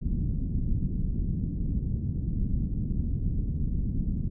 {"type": "low-pass noise", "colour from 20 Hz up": "pink", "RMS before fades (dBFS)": -28, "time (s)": [0.01, 4.3], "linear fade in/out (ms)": 20, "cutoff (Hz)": 230, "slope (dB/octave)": 24, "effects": []}